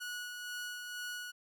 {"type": "tone with tremolo", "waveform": "sawtooth", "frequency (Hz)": 1463, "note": "F#6", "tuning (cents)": -20, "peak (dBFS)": -35, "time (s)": [0, 1.32], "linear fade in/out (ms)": 20, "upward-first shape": "sine", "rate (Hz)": 2.1, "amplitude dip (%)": 35, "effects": []}